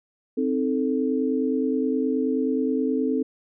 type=chord; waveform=sine; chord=A diminished; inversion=first; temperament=equal; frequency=261.6 / 311.1 / 440 Hz; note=C4 / Eb4 / A4; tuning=0 / 0 / 0 cents; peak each=-23 / -28 / -26 dBFS; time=0.37-3.23 s; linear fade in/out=10 ms; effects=none